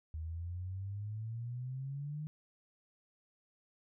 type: exponential sweep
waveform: sine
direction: up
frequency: 77.78 to 154.5 Hz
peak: -38 dBFS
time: 0.14-2.27 s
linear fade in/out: 0 ms
effects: none